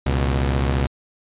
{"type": "tone pair together", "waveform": "sawtooth", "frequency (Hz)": [68.41, 121.9], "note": ["C#2", "B2"], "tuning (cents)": [-22, -22], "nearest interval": "minor seventh", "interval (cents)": 1000, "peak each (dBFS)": [-15, -20], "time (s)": [0.06, 0.87], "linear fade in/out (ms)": 5, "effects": ["resampled to 8000 Hz"]}